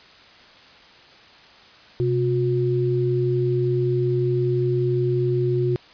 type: tone pair together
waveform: sine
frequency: 128.42 / 360 Hz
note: C3 / F#4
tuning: -32 / -47 cents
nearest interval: octave + tritone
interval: 1785 cents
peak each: -21 dBFS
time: 2-5.76 s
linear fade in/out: 0 ms
effects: white hiss -48 dBFS RMS until 5.93 s + resampled to 11025 Hz